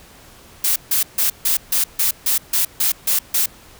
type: noise bursts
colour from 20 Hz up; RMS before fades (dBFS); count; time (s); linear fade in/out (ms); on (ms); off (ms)
blue; -17; 11; 0.64-3.46; 5; 120; 150
effects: pink hiss -45 dBFS RMS until 3.79 s